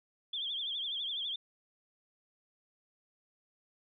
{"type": "tone with vibrato", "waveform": "sine", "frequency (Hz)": 3351, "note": "G#7", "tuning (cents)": 15, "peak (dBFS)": -34, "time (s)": [0.33, 1.36], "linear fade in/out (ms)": 5, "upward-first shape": "triangle", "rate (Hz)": 12, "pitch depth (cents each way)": 130, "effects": []}